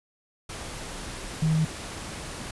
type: tone in noise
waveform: sine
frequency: 158.2 Hz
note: D#3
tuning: 29 cents sharp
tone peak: -20 dBFS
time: 1.42-1.65 s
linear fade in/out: 5 ms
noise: pink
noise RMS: -37 dBFS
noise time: 0.49-2.51 s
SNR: +14 dB
effects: resampled to 24000 Hz